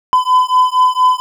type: beating tone pair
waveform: triangle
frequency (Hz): 1009 / 1013.3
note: B5 / B5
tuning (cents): +37 / +44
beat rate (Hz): 4.3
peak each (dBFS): -10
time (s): 0.13-1.2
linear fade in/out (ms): 0
effects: none